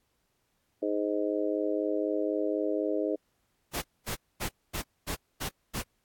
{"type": "harmonic tone", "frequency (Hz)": 104, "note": "G#2", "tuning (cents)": 3, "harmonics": [3, 4, 5, 6], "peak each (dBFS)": [-31, -32, -33, -34], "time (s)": [0.82, 3.16], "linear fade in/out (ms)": 10}
{"type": "noise bursts", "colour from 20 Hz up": "pink", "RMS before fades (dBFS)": -33, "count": 7, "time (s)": [3.73, 5.828], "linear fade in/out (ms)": 20, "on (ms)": 94, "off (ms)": 240}
{"effects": ["pink hiss -75 dBFS RMS until 6.04 s", "AAC 64 kbps"]}